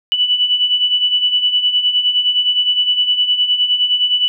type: beating tone pair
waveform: sine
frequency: 2960 / 2969.7 Hz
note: F#7 / F#7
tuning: 0 / +6 cents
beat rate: 9.7 Hz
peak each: -19 / -13 dBFS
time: 0.12-4.28 s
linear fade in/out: 0 ms
effects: none